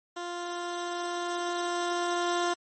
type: tone with level ramp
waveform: 15% pulse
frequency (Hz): 349.2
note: F4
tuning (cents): 0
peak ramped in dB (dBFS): -28 to -19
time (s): 0.16-2.54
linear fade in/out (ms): 10
effects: MP3 32 kbps